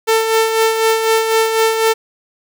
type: tone with tremolo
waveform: sawtooth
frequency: 446.4 Hz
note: A4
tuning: 25 cents sharp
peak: -6 dBFS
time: 0.07-1.94 s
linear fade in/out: 20 ms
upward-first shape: sine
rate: 4 Hz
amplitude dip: 50%
effects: none